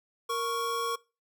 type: tone pair together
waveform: square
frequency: 466.2 / 1108.8 Hz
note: A#4 / C#6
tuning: 0 / 0 cents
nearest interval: octave + minor third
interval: 1500 cents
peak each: -34 / -31 dBFS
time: 0.29-0.96 s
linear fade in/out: 10 ms
effects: noise-tail reverb RT60 0.3 s tail -22 dB re dry